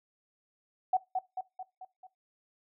sine tone with echo, 745 Hz, F#5, 12 cents sharp, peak -22 dBFS, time 0.93-0.97 s, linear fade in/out 5 ms, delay 220 ms, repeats 5, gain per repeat -5 dB, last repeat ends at 2.07 s, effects noise-tail reverb RT60 0.2 s tail -18 dB re dry

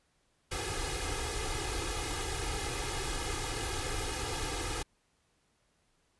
pink noise with comb filter, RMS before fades -35 dBFS, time 0.51-4.83 s, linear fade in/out 10 ms, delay 2.4 ms, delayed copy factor +0.95, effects pink hiss -73 dBFS RMS until 6.19 s + resampled to 24000 Hz

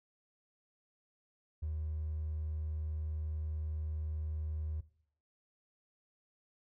triangle tone with hard clipping, 77.6 Hz, D#2, 4 cents flat, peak -35 dBFS, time 1.62-4.81 s, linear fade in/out 10 ms, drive 3 dB, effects noise-tail reverb RT60 0.6 s tail -18 dB re dry

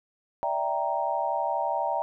sine chord, E half-diminished seventh, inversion third, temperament equal, 587.3 / 659.3 / 784 / 932.3 Hz, D5 / E5 / G5 / Bb5, 0 / 0 / 0 / 0 cents, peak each -32 / -31 / -30 / -29 dBFS, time 0.43-2.02 s, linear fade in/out 0 ms, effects none

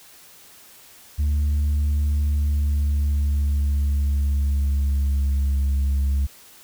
sine tone with pitch glide, 73.42 to 68.9 Hz, D2 to C#2, 0 to -10 cents, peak -15 dBFS, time 1.18-6.27 s, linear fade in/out 20 ms, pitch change -110 cents, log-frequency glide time 2.18-5.54 s, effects tanh soft clip ceiling -17 dBFS + white hiss -48 dBFS RMS until 6.63 s

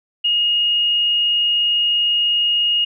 sine tone, 2863 Hz, F7, 42 cents sharp, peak -14 dBFS, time 0.24-2.85 s, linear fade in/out 10 ms, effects none

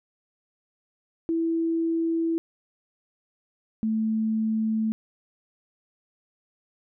sine tone pair in turn, 329.6 / 220 Hz, E4 / A3, 0 / 0 cents, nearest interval perfect fifth, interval 700 cents, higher first, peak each -22 dBFS, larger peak neither, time 1.29-2.38 / 3.83-4.92 s, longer neither, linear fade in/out 0 ms, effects none

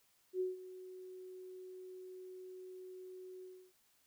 sine tone with ADSR envelope, 370 Hz, F#4, in tune, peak -32 dBFS, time 0.33-3.73 s, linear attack 72 ms, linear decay 160 ms, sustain -16 dB, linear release 300 ms, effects white hiss -73 dBFS RMS until 4.06 s

